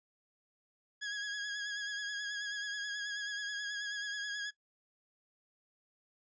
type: tone with vibrato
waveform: sawtooth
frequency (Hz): 1661.2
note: G#6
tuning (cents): 0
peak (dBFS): -33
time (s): 1.01-4.51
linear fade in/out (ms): 20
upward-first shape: triangle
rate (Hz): 9.3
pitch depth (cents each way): 41
effects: noise-tail reverb RT60 0.1 s tail -19 dB re dry + resampled to 16000 Hz